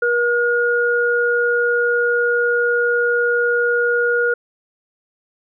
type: tone pair together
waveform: sine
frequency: 478 / 1434 Hz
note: A#4 / F6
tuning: +43 / +45 cents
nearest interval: octave + perfect fifth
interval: 1902 cents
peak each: -17 dBFS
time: 0.02-4.34 s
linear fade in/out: 5 ms
effects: none